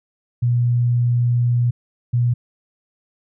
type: tone pair in turn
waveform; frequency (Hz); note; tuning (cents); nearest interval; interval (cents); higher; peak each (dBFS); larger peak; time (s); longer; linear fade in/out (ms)
sine; 120.9 / 120.9; B2 / B2; -36 / -36; unison; 0; neither; -14; neither; 0.42-1.71 / 2.13-2.34; first; 10
effects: none